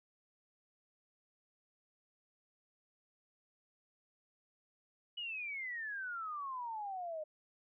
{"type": "exponential sweep", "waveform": "sine", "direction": "down", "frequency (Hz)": [2960, 605], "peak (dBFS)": -39, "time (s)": [5.17, 7.24], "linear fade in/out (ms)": 10, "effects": []}